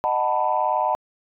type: chord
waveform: sine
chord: B dominant seventh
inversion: first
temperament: just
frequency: 617.4 / 740.8 / 889 / 987.8 Hz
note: D#5 / F#5 / A5 / B5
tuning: -14 / +2 / +18 / 0 cents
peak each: -25 / -24 / -23 / -24 dBFS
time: 0.04-0.95 s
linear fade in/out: 0 ms
effects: tanh soft clip ceiling -9 dBFS